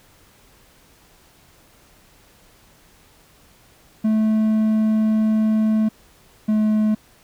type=tone pair in turn; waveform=triangle; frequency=217.6 / 214.7 Hz; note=A3 / A3; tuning=-19 / -42 cents; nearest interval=unison; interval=23 cents; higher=first; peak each=-13 dBFS; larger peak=neither; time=4.04-5.89 / 6.48-6.95 s; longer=first; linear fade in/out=10 ms; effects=pink hiss -53 dBFS RMS until 7.23 s